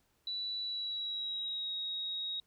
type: tone with pitch glide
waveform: sine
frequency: 3951 to 3783 Hz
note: B7 to A#7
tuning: 0 to +25 cents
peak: -35 dBFS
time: 0.27-2.4 s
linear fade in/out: 2 ms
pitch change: -75 cents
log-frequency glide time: 0.61-1.72 s
effects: pink hiss -74 dBFS RMS until 2.46 s